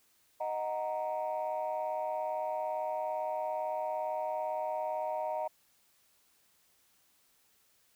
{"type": "chord", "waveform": "sine", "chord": "D# minor", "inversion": "none", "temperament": "equal", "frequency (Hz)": [622.3, 740, 932.3], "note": ["D#5", "F#5", "A#5"], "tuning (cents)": [0, 0, 0], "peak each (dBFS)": [-34, -37, -36], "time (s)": [0.4, 5.48], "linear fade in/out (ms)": 10, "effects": ["tanh soft clip ceiling -26 dBFS", "white hiss -69 dBFS RMS until 7.95 s"]}